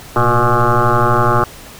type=tone with frequency modulation; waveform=sine; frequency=601 Hz; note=D5; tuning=40 cents sharp; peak=-9 dBFS; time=0.16-1.44 s; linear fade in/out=2 ms; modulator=119 Hz; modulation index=6.4; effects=pink hiss -36 dBFS RMS until 1.79 s